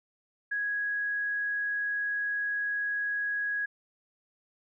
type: tone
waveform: sine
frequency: 1661.2 Hz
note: G#6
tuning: in tune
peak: -28 dBFS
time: 0.51-3.66 s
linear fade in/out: 10 ms
effects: none